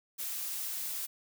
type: noise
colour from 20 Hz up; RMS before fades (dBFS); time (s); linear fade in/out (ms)
blue; -37; 0.18-1.07; 20
effects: none